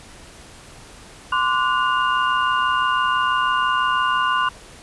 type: tone cluster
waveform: sine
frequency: 1035 / 1161 / 1461 / 2816 Hz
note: C6 / D6 / F#6 / F7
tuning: -19 / -20 / -22 / +14 cents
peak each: -20 / -23 / -22 / -28 dBFS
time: 1.32-4.49 s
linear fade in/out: 5 ms
effects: pink hiss -43 dBFS RMS until 4.82 s + resampled to 24000 Hz